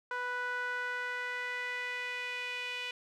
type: tone with band-pass filter sweep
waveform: sawtooth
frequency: 493.9 Hz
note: B4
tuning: in tune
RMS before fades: -37 dBFS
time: 0.11-2.91 s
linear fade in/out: 2 ms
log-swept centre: 1300 to 2700 Hz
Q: 3.5
effects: none